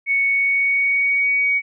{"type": "tone with pitch glide", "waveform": "sine", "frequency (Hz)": [2220, 2251], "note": ["C#7", "C#7"], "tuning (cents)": [2, 26], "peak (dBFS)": -15, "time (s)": [0.06, 1.62], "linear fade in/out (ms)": 50, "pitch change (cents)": 24, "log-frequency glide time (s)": [0.25, 1.37], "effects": []}